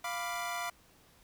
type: chord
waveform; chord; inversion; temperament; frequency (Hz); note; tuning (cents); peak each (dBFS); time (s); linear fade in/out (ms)
25% pulse; B diminished; second; equal; 698.5 / 987.8 / 1174.7; F5 / B5 / D6; 0 / 0 / 0; -34 / -36 / -37; 0.04-0.7; 5
effects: pink hiss -63 dBFS RMS until 1.23 s